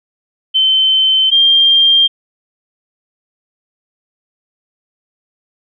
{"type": "tone pair in turn", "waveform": "sine", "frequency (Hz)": [3080, 3191], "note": ["G7", "G7"], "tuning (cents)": [-31, 30], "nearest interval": "minor second", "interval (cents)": 61, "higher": "second", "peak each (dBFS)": [-8, -6], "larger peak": "second", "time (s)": [[0.54, 1.31], [1.31, 2.08]], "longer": "neither", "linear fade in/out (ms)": 20, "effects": []}